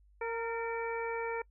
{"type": "harmonic tone with a mistuned harmonic", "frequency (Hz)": 461, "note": "A#4", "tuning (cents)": -19, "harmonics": [1, 2, 3, 4, 5], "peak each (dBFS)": [-35, -39, -44, -45, -43], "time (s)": [0.21, 1.42], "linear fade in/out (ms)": 5, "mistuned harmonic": 4, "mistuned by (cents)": -33, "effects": ["noise-tail reverb RT60 0.1 s tail -26 dB re dry", "added 50 Hz sine -60 dBFS peak until 1.5 s"]}